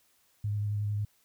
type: tone with vibrato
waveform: sine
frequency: 103.83 Hz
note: G#2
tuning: in tune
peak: -28 dBFS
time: 0.44-1.05 s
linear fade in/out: 5 ms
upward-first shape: square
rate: 11 Hz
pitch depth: 14 cents each way
effects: white hiss -68 dBFS RMS until 1.24 s